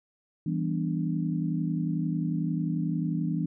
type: chord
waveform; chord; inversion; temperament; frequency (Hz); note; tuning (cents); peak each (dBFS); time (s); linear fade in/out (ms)
sine; E minor seventh; none; equal; 164.81 / 196 / 246.9 / 293.7; E3 / G3 / B3 / D4; 0 / 0 / 0 / 0; -28 / -34 / -34 / -33; 0.46-3.46; 5
effects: none

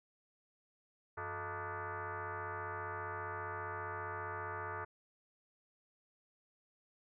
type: tone with frequency modulation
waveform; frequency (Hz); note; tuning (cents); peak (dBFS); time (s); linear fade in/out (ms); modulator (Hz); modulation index
sine; 170; F3; -46; -39; 1.17-4.85; 10; 265; 5.7
effects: none

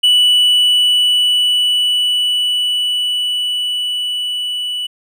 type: tone with level ramp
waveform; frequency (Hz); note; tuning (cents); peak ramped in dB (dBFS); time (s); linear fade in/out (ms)
triangle; 2960; F#7; 0; -6 to -17; 0.03-4.87; 10
effects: none

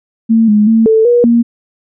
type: tone with pitch steps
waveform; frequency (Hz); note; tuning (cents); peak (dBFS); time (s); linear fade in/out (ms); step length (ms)
sine; 225.6 / 209.9 / 224.6 / 442.1 / 481.1 / 234.8; A3 / G#3 / A3 / A4 / B4 / A#3; +44 / +19 / +36 / +8 / -45 / +13; -5; 0.29-1.43; 20; 190
effects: none

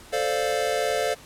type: chord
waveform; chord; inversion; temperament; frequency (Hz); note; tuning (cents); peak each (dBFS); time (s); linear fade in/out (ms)
square; D minor seventh; second; equal; 440 / 523.3 / 587.3 / 698.5; A4 / C5 / D5 / F5; 0 / 0 / 0 / 0; -29; 0.12-1.15; 20
effects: pink hiss -47 dBFS RMS until 1.25 s + low-pass 12000 Hz 12 dB/octave

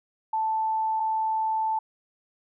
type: tone pair in turn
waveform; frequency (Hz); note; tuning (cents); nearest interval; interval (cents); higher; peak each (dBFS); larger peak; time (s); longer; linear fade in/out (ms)
sine; 880 / 880; A5 / A5; 0 / 0; unison; 0; neither; -23; neither; 0.33-1 / 1-1.79; second; 5
effects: none

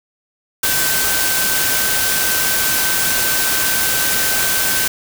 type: tone in noise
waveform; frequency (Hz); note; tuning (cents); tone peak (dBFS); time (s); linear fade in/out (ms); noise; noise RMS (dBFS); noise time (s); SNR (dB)
sine; 1539; G6; -32; -23; 0.63-4.88; 5; white; -17; 0.63-4.88; -9
effects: none

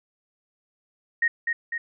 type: tone with echo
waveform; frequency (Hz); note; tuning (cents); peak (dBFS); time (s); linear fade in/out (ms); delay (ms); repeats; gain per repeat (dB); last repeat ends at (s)
sine; 1864.7; A#6; 0; -18; 1.22-1.28; 5; 250; 2; -4; 1.78
effects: none

